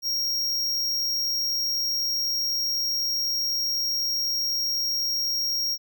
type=tone; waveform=square; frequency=5588 Hz; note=F8; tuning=in tune; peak=-24 dBFS; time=0.02-5.78 s; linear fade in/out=50 ms; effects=none